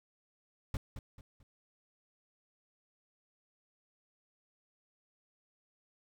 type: noise with echo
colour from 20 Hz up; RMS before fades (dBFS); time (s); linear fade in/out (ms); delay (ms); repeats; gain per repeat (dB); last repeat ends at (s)
brown; -34; 0.74-0.77; 2; 220; 3; -9; 1.43
effects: none